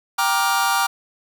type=chord; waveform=45% pulse; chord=G minor seventh; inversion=none; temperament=just; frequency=784 / 940.8 / 1176 / 1411.2 Hz; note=G5 / Bb5 / D6 / F6; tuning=0 / +16 / +2 / +18 cents; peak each=-23 dBFS; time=0.18-0.87 s; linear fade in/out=10 ms; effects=none